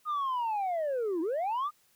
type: linear two-way sweep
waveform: sine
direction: down then up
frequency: 1244.5 to 311.1 to 1244.5 Hz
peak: -26 dBFS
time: 0.05-1.71 s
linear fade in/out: 50 ms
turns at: 1.21 s
effects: tanh soft clip ceiling -27 dBFS + white hiss -67 dBFS RMS until 1.95 s